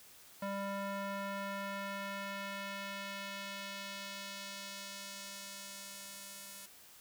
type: tone with band-pass filter sweep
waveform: square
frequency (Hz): 198.1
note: G3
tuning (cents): +18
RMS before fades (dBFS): -43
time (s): 0.42-6.66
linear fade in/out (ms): 5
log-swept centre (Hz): 870 to 11000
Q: 0.81
effects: white hiss -58 dBFS RMS until 7 s